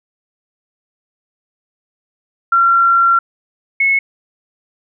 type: tone pair in turn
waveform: sine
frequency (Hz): 1369 / 2190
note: F6 / C#7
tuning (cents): -35 / -22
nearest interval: minor sixth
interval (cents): 813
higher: second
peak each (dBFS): -8 / -10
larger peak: first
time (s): 2.52-3.19 / 3.8-3.99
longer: first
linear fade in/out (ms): 5
effects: none